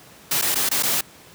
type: noise with dropouts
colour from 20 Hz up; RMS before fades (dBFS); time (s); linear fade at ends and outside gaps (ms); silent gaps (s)
white; -21; 0.31-1.01; 5; 0.415-0.422 / 0.546-0.555 / 0.691-0.712 / 0.826-0.833
effects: pink hiss -47 dBFS RMS until 1.34 s + high-pass 100 Hz 12 dB/octave